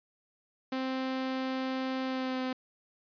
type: tone with pitch glide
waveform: sawtooth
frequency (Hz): 261.6 to 257.6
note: C4 to C4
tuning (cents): 0 to -27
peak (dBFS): -27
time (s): 0.72-2.53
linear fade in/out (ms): 5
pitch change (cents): -27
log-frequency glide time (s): 2.04-2.41
effects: resampled to 11025 Hz